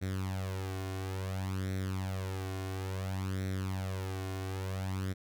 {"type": "tone with flanger", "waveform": "sawtooth", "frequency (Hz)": 94.9, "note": "F#2", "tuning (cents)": 44, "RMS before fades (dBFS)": -36, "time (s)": [0.01, 5.14], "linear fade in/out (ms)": 20, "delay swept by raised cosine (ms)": [0.51, 2.81], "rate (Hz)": 0.58, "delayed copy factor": 0.7, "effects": []}